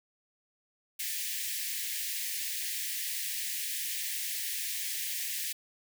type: high-pass noise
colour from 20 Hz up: white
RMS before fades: -35 dBFS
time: 0.99-5.53 s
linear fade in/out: 10 ms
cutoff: 1700 Hz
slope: 96 dB/octave
effects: none